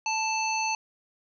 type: harmonic tone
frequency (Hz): 880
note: A5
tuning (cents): 0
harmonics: 1 / 3 / 5 / 7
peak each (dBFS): -28 / -30 / -36 / -34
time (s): 0.06-0.75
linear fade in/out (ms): 2
effects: none